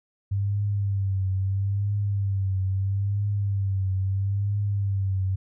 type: tone with vibrato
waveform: sine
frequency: 98.5 Hz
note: G2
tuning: 9 cents sharp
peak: -22 dBFS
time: 0.31-5.36 s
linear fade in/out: 10 ms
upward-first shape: triangle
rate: 0.76 Hz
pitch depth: 72 cents each way
effects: none